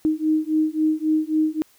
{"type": "beating tone pair", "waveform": "sine", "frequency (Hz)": [309.8, 313.5], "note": ["D#4", "D#4"], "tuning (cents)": [-7, 13], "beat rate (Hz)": 3.7, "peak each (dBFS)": -21, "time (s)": [0.05, 1.62], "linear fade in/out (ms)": 0, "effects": ["white hiss -57 dBFS RMS until 1.78 s"]}